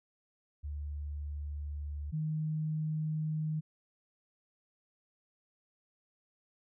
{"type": "tone pair in turn", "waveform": "sine", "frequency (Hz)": [73.3, 155.32], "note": ["D2", "D#3"], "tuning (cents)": [-3, -3], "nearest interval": "octave + minor second", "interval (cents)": 1300, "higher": "second", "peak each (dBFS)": [-36, -31], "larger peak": "second", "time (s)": [[0.63, 2.12], [2.12, 3.61]], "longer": "neither", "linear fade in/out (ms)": 20, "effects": []}